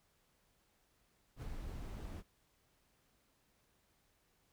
brown noise with ADSR envelope, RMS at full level -42 dBFS, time 1.36-2.23 s, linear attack 67 ms, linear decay 7 ms, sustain -3 dB, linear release 37 ms, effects pink hiss -75 dBFS RMS until 4.52 s

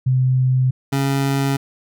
sine / 25% pulse tone pair in turn, 128.9 / 137.67 Hz, C3 / C#3, -26 / -12 cents, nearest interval minor second, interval 114 cents, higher second, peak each -13 dBFS, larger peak neither, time 0.06-0.71 / 0.92-1.57 s, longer neither, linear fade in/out 10 ms, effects none

